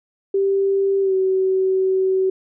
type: tone with pitch glide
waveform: sine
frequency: 392 to 378.6 Hz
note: G4 to F#4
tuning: 0 to +40 cents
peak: -15 dBFS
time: 0.34-2.3 s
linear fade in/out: 5 ms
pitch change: -60 cents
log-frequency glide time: 1.01-1.14 s
effects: none